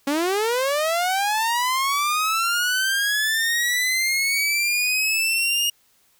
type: linear sweep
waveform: sawtooth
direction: up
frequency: 271.8 to 2860 Hz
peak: -16 dBFS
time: 0.07-5.7 s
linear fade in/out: 5 ms
effects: white hiss -61 dBFS RMS until 6.19 s